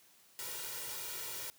white noise with comb filter, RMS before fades -42 dBFS, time 0.39-1.5 s, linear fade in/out 0 ms, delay 2.1 ms, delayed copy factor +0.85, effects white hiss -64 dBFS RMS until 1.58 s + high-pass 100 Hz 12 dB/octave

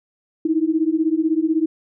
sine beating tone pair, 311.1 / 327.1 Hz, D#4 / E4, 0 / -13 cents, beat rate 16 Hz, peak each -19 dBFS, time 0.45-1.66 s, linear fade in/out 5 ms, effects none

